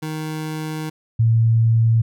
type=tone pair in turn; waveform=25% pulse / sine; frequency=156 / 113.75 Hz; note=D#3 / A#2; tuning=+5 / -42 cents; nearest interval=perfect fourth; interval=547 cents; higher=first; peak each=-21 / -12 dBFS; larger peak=second; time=0.02-0.9 / 1.19-2.02 s; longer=first; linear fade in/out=10 ms; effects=none